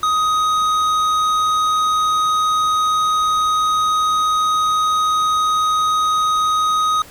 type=tone with tanh clipping; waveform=sine; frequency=1253 Hz; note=D#6; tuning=12 cents sharp; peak=-16 dBFS; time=0.03-7.02 s; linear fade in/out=2 ms; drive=12 dB; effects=pink hiss -41 dBFS RMS until 7.1 s